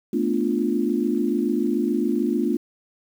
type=chord; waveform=sine; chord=B half-diminished seventh; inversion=third; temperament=equal; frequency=220 / 246.9 / 293.7 / 349.2 Hz; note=A3 / B3 / D4 / F4; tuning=0 / 0 / 0 / 0 cents; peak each=-25 dBFS; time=0.13-2.57 s; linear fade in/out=5 ms; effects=8-bit